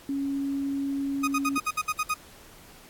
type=tone; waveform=sine; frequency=277.2 Hz; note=C#4; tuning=in tune; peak=-26 dBFS; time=0.09-1.58 s; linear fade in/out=2 ms
type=tone bursts; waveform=30% pulse; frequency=1244.5 Hz; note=D#6; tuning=in tune; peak=-21 dBFS; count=9; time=1.23-2.142 s; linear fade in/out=10 ms; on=48 ms; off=60 ms
effects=pink hiss -51 dBFS RMS until 2.89 s + AAC 64 kbps